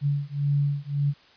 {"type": "beating tone pair", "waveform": "sine", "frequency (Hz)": [142.1, 143.9], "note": ["C#3", "D3"], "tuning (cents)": [43, -35], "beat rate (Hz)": 1.8, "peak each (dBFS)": -25, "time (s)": [0.01, 1.14], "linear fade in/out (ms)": 50, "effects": ["white hiss -55 dBFS RMS until 1.36 s", "resampled to 11025 Hz"]}